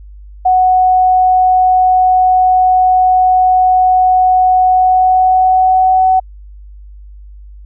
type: tone with pitch glide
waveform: sine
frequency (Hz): 740 to 749.9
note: F#5 to F#5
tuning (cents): 0 to +23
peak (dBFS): -6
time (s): 0.45-6.2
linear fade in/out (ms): 10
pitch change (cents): +23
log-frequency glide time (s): 4.69-6.05
effects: added 50 Hz sine -31 dBFS peak until 7.65 s